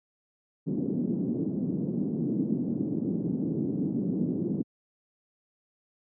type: band-pass noise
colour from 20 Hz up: pink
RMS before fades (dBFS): -29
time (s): 0.66-4.63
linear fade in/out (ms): 20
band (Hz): 170 to 310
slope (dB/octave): 24
effects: high-pass 100 Hz 12 dB/octave